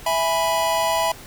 square chord, E major, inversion none, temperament equal, 659.3 / 830.6 / 987.8 Hz, E5 / G#5 / B5, 0 / 0 / 0 cents, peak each -23 / -26 / -23 dBFS, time 0.06-1.12 s, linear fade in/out 5 ms, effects pink hiss -41 dBFS RMS until 1.26 s

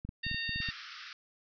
clicks, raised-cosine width 5 ms, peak -28 dBFS, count 9, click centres 0.05 / 0.091 / 0.266 / 0.314 / 0.345 / 0.493 / 0.56 / 0.603 / 0.688 s
harmonic tone, 919 Hz, A#5, 25 cents flat, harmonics 2 / 3 / 4 / 5, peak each -37 / -39 / -40 / -41 dBFS, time 0.23-0.71 s, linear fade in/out 10 ms
pink band-pass noise, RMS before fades -47 dBFS, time 0.61-1.13 s, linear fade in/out 2 ms, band 1200 to 5500 Hz, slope 96 dB/octave
effects none

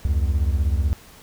triangle beating tone pair, 68.6 / 84.6 Hz, C#2 / E2, -17 / +45 cents, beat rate 16 Hz, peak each -17 / -21 dBFS, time 0.05-0.93 s, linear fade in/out 0 ms, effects pink hiss -47 dBFS RMS until 1.22 s

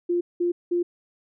sine tone bursts, 349.2 Hz, F4, in tune, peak -20 dBFS, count 3, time 0.09-0.83 s, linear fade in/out 10 ms, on 120 ms, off 190 ms, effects none

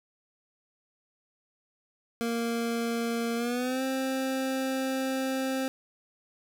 25% pulse tone with pitch glide, 232.6 to 264.1 Hz, A#3 to C4, -4 to +16 cents, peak -24 dBFS, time 2.21-5.68 s, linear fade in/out 0 ms, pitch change +220 cents, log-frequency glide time 3.36-3.83 s, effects none

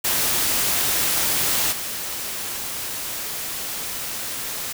white noise with level steps, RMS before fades -21 / -29 dBFS, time 0.04-4.73 s, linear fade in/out 10 ms, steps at 1.71 s, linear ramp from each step 20 ms, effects none

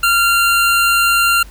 25% pulse tone, 1385 Hz, F6, 15 cents flat, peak -7 dBFS, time 0.03-1.43 s, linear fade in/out 5 ms, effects added 50 Hz sine -35 dBFS peak until 1.5 s + pink hiss -44 dBFS RMS until 1.5 s

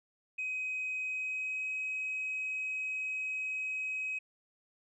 sine tone with pitch glide, 2523 to 2538 Hz, D#7 to D#7, +23 to +34 cents, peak -32 dBFS, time 0.38-4.19 s, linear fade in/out 10 ms, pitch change +11 cents, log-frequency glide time 1.04-1.69 s, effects tanh soft clip ceiling -30 dBFS

